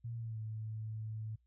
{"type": "tone with pitch glide", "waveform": "sine", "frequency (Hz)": [116.54, 109.37], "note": ["A#2", "A2"], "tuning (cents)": [0, -10], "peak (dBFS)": -39, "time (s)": [0.04, 1.36], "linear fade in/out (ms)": 10, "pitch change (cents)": -110, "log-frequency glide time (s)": [0.16, 0.39], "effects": ["noise-tail reverb RT60 0.1 s tail -26 dB re dry", "added 60 Hz sine -70 dBFS peak until 1.46 s"]}